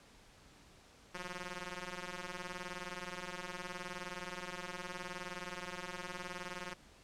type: ring-modulated tone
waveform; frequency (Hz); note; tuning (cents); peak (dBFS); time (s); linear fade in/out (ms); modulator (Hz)
5% pulse; 179.1; F3; +44; -28; 1.14-6.74; 10; 726
effects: pink hiss -61 dBFS RMS until 7.03 s + low-pass 8000 Hz 12 dB/octave